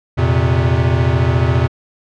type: chord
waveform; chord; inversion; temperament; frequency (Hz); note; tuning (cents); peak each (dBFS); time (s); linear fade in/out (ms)
square; F suspended fourth; none; equal with one note detuned; 85.51 / 116.54 / 130.81; F2 / Bb2 / C3; -36 / 0 / 0; -17; 0.17-1.68; 20
effects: low-pass 3000 Hz 12 dB/octave